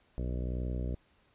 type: harmonic tone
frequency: 61.74 Hz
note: B1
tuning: in tune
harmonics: 1 / 2 / 3 / 4 / 5 / 6 / 7 / 8 / 9 / 10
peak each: -33 / -39 / -43 / -45 / -47 / -49 / -50 / -51 / -52 / -53 dBFS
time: 0.18-0.95 s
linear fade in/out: 0 ms
effects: pink hiss -68 dBFS RMS until 1.34 s + resampled to 8000 Hz